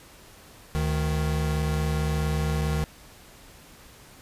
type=tone pair together; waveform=square; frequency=73.2 / 154.98 Hz; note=D2 / D#3; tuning=-5 / -7 cents; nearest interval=octave + minor second; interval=1298 cents; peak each=-27 dBFS; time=0.75-2.84 s; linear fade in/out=0 ms; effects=pink hiss -50 dBFS RMS until 4.21 s + resampled to 32000 Hz